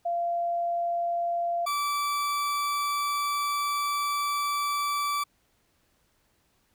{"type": "tone pair in turn", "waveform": ["sine", "40% pulse"], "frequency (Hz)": [689, 1158.8], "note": ["F5", "D6"], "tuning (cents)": [-24, -24], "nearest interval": "major sixth", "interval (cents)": 900, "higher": "second", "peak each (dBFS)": -25, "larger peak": "neither", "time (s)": [[0.05, 1.66], [1.66, 5.24]], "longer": "second", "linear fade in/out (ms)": 10, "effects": ["pink hiss -69 dBFS RMS until 6.74 s"]}